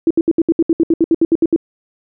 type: tone bursts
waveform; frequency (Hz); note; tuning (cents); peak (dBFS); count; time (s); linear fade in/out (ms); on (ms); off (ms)
sine; 329.6; E4; 0; -8; 15; 0.07-1.562; 2; 36; 68
effects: none